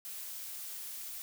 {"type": "noise", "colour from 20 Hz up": "blue", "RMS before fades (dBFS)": -43, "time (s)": [0.05, 1.22], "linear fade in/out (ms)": 0, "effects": []}